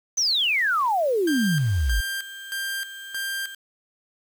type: exponential sweep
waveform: sine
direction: down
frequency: 6272 to 46.15 Hz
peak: -19 dBFS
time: 0.17-2.01 s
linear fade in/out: 10 ms
type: tone with tremolo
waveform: sawtooth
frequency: 1588 Hz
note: G6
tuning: 22 cents sharp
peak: -23 dBFS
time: 1.27-3.55 s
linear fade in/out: 5 ms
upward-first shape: square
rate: 1.6 Hz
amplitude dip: 70%
effects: 7-bit